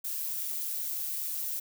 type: noise with amplitude modulation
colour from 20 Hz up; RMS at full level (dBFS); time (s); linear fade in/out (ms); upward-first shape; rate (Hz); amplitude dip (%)
violet; -32; 0.04-1.6; 10; sine; 153; 45
effects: none